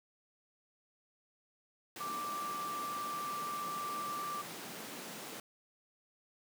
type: high-pass noise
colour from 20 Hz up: pink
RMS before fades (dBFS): -46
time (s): 1.96-5.4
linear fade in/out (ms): 2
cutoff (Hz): 170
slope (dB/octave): 24
type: tone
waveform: sine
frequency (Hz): 1174.7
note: D6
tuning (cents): 0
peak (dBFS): -37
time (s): 2-4.42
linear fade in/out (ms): 10
effects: none